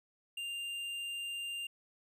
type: tone with tanh clipping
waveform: sine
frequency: 2794 Hz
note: F7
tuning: in tune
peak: -39 dBFS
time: 0.37-1.67 s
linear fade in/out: 5 ms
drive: 10 dB
effects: none